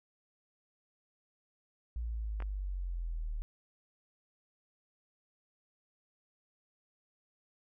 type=exponential sweep; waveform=sine; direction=down; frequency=59 to 37.47 Hz; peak=-34 dBFS; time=1.96-3.42 s; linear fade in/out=0 ms
type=clicks; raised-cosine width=0.5 ms; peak=-30 dBFS; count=2; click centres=2.403 / 2.423 s
effects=none